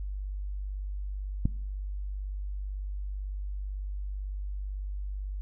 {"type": "click", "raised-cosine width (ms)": 5, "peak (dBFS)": -13, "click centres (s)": 1.455, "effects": ["noise-tail reverb RT60 0.6 s tail -21 dB re dry", "added 49 Hz sine -32 dBFS peak until 5.41 s"]}